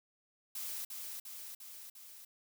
blue noise with echo, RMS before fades -41 dBFS, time 0.55-0.85 s, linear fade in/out 5 ms, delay 350 ms, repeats 4, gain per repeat -3 dB, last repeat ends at 2.25 s, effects none

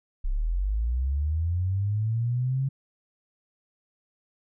sine linear sweep, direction up, 30.87 to 137.1 Hz, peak -23 dBFS, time 0.24-2.69 s, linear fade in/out 10 ms, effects none

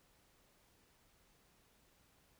silence, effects pink hiss -71 dBFS RMS until 2.39 s

